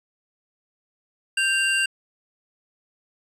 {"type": "tone pair together", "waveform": "square", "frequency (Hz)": [1572, 2782], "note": ["G6", "F7"], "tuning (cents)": [4, -7], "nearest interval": "minor seventh", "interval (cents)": 989, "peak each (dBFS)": [-24, -22], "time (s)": [1.37, 1.86], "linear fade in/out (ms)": 5, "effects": ["resampled to 24000 Hz"]}